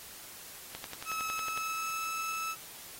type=click train; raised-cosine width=0.2 ms; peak=-22 dBFS; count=10; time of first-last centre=0.75-1.576 s; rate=10.9 Hz
type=tone with pitch glide; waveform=30% pulse; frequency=1294 to 1308.3 Hz; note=E6 to E6; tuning=-32 to -13 cents; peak=-31 dBFS; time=1.05-2.56 s; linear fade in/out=50 ms; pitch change=+19 cents; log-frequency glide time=1.26-2.05 s
effects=white hiss -48 dBFS RMS until 2.99 s + AAC 48 kbps